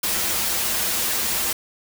white noise with comb filter, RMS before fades -23 dBFS, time 0.03-1.53 s, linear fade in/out 5 ms, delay 7.1 ms, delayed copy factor -0.65, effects none

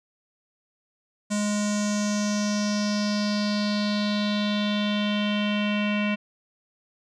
square tone with low-pass filter sweep, 207.7 Hz, G#3, in tune, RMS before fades -25 dBFS, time 1.3-6.16 s, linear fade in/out 20 ms, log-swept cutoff 7600 to 2600 Hz, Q 4.7, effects none

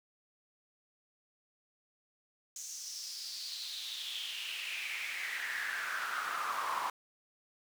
brown noise with high-pass filter sweep, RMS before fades -39 dBFS, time 2.56-6.9 s, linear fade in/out 2 ms, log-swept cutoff 6500 to 1000 Hz, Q 5.2, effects none

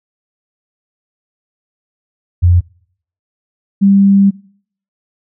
sine tone pair in turn, 88 / 197.55 Hz, F2 / G3, +14 / +14 cents, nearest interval octave + major second, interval 1400 cents, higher second, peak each -5 dBFS, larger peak neither, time 2.42-2.61 / 3.81-4.31 s, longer second, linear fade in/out 20 ms, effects noise-tail reverb RT60 0.6 s tail -24 dB re dry

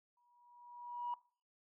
sine tone with exponential growth, 965 Hz, B5, 40 cents flat, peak -34 dBFS, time 0.17-1.14 s, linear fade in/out 2 ms, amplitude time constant 210 ms, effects noise-tail reverb RT60 0.4 s tail -20 dB re dry + tanh soft clip ceiling -32 dBFS

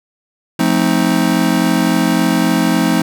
square chord, F dominant seventh, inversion none, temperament just, 174.61 / 218.3 / 261.9 / 314.3 Hz, F3 / A3 / C4 / Eb4, 0 / -13 / +2 / +18 cents, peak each -18 dBFS, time 0.59-3.02 s, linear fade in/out 5 ms, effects none

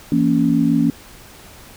sine chord, A# diminished, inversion second, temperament just, 167.82 / 233.1 / 279.7 Hz, E3 / A#3 / C#4, +31 / 0 / +16 cents, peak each -19 / -17 / -16 dBFS, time 0.12-0.9 s, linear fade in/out 2 ms, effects pink hiss -42 dBFS RMS until 1.76 s

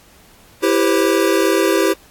square chord, C major seventh, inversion first, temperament equal with one note detuned, 329.6 / 392 / 493.9 / 533.6 Hz, E4 / G4 / B4 / C5, 0 / 0 / 0 / +34 cents, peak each -18 / -17 / -22 / -22 dBFS, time 0.62-1.94 s, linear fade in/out 20 ms, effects pink hiss -48 dBFS RMS until 2.1 s + AAC 64 kbps

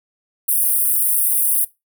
pink high-pass noise, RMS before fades -17 dBFS, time 0.48-1.65 s, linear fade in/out 10 ms, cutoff 9100 Hz, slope 96 dB/octave, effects noise-tail reverb RT60 0.2 s tail -19 dB re dry

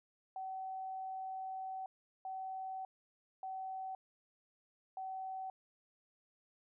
sine tone bursts at uneven times, 760 Hz, F#5, 46 cents sharp, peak -40 dBFS, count 4, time 0.36-1.86 / 2.25-2.85 / 3.43-3.95 / 4.97-5.5 s, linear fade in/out 2 ms, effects none

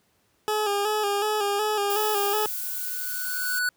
20% pulse tone with vibrato, 415.3 Hz, G#4, in tune, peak -18 dBFS, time 0.48-2.46 s, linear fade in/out 0 ms, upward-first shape square, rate 2.7 Hz, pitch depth 45 cents each way
violet noise, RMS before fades -31 dBFS, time 1.9-3.59 s, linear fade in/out 2 ms
square tone with exponential growth, 1480 Hz, F#6, in tune, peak -22 dBFS, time 2.21-3.69 s, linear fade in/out 2 ms, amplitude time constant 320 ms
effects pink hiss -67 dBFS RMS until 3.76 s + high-pass 80 Hz 12 dB/octave

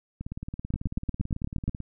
two click trains, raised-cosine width 5 ms, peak -22 / -14 dBFS, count 30 / 9, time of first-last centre 0.21-1.803 / 0.74-1.68 s, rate 18.2 / 8.51 Hz, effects none

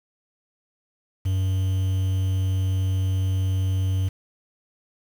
triangle tone with quantisation, 94.5 Hz, F#2, 37 cents sharp, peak -18 dBFS, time 1.25-4.09 s, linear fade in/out 10 ms, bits 7, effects none

